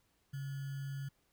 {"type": "tone with sample-and-hold", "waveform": "sine", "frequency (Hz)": 137.7, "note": "C#3", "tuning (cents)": -11, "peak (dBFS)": -38, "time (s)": [0.33, 1.09], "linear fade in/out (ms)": 10, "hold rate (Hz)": 1575, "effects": ["pink hiss -75 dBFS RMS until 1.32 s"]}